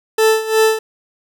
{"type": "tone with tremolo", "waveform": "40% pulse", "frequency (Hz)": 440, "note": "A4", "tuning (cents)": 0, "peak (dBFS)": -8, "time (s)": [0.18, 0.79], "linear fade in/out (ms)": 5, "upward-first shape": "sine", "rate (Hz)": 2.8, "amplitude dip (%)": 80, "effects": []}